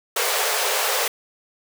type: high-pass noise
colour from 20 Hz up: pink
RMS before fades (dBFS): -22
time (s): 0.16-1.08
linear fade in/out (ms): 5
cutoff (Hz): 410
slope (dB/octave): 96
effects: none